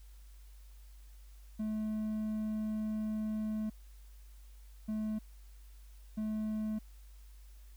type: tone bursts at uneven times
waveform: triangle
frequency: 215.7 Hz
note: A3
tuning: 34 cents flat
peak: -31 dBFS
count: 3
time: 1.59-3.7 / 4.88-5.19 / 6.17-6.79 s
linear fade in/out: 10 ms
effects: added 50 Hz sine -51 dBFS peak until 7.76 s + white hiss -67 dBFS RMS until 7.76 s